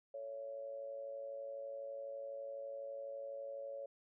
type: tone with amplitude modulation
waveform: sine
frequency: 558 Hz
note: C#5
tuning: 11 cents sharp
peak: -40 dBFS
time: 0.14-3.86 s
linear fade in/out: 5 ms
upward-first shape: sine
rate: 112 Hz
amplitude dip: 60%
effects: none